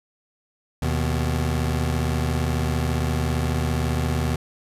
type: tone pair together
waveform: 25% pulse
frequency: 77.78 / 124.08 Hz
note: D#2 / B2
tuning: 0 / +9 cents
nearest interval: minor sixth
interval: 809 cents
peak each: -19 / -22 dBFS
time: 0.82-4.36 s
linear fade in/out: 5 ms
effects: resampled to 32000 Hz